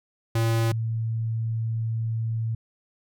square / sine tone pair in turn, 114 / 112.95 Hz, A#2 / A2, -38 / +46 cents, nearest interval unison, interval 16 cents, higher first, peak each -21 / -24 dBFS, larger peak first, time 0.35-0.72 / 0.72-2.55 s, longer second, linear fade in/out 5 ms, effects none

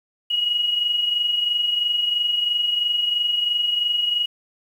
sine tone pair together, 2877 / 2900 Hz, F#7 / F#7, -49 / -35 cents, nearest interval unison, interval 14 cents, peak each -28 / -19 dBFS, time 0.3-4.26 s, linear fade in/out 10 ms, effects 8-bit

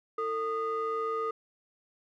triangle ring-modulated tone, 392 Hz, G4, in tune, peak -24 dBFS, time 0.18-1.31 s, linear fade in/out 5 ms, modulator 841 Hz, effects none

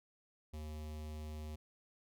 square tone with notch filter, 76.6 Hz, D#2, 27 cents flat, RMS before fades -45 dBFS, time 0.53-1.56 s, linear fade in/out 10 ms, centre 1500 Hz, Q 1.5, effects none

